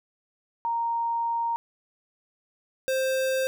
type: tone pair in turn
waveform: sine / square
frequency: 930 / 525.6 Hz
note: A#5 / C5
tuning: -4 / +8 cents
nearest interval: minor seventh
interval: 988 cents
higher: first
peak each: -24 dBFS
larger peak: neither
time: 0.65-1.56 / 2.88-3.47 s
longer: first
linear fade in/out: 0 ms
effects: none